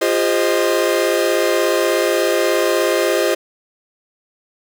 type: chord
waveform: 45% pulse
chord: F minor seventh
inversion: none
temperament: equal with one note detuned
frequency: 349.2 / 405.8 / 523.3 / 622.3 Hz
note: F4 / Ab4 / C5 / Eb5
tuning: 0 / -40 / 0 / 0 cents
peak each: -20 dBFS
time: 0.01-3.35 s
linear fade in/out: 10 ms
effects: none